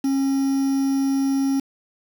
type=tone with quantisation; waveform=triangle; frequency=271.7 Hz; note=C#4; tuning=35 cents flat; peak=-16 dBFS; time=0.04-1.6 s; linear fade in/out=5 ms; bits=6; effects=none